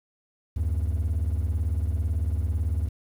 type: beating tone pair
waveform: triangle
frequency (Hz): 74.5 / 92.5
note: D2 / F#2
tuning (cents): +25 / 0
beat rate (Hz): 18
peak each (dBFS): -22 / -25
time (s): 0.56-2.89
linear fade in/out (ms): 10
effects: tanh soft clip ceiling -17 dBFS + 9-bit